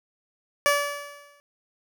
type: tone with exponential decay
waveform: 15% pulse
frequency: 576 Hz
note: D5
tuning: 34 cents flat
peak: -10 dBFS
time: 0.66-1.4 s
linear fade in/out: 0 ms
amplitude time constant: 160 ms
effects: none